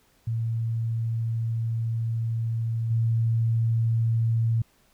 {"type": "tone with level steps", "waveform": "sine", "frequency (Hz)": 114.2, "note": "A#2", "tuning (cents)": -35, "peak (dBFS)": [-24, -20], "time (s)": [0.27, 4.62], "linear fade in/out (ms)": 5, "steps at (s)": 2.9, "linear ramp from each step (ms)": 10, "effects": ["pink hiss -63 dBFS RMS until 4.93 s"]}